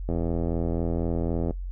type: click train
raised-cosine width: 2 ms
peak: -15 dBFS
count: 120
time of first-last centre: 0.09-1.508 s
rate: 83.9 Hz
effects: noise-tail reverb RT60 0.1 s tail -19 dB re dry + added 45 Hz sine -30 dBFS peak until 1.71 s